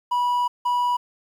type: tone pair in turn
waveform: triangle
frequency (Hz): 977 / 977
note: B5 / B5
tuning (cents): -19 / -19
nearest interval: unison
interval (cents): 0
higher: neither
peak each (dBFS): -17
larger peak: neither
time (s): 0.11-0.48 / 0.65-0.97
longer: first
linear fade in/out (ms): 10
effects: 9-bit

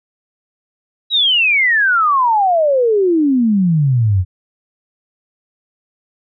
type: exponential sweep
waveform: sine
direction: down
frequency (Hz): 3937 to 87.31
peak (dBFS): -10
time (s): 1.1-4.25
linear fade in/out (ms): 50
effects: none

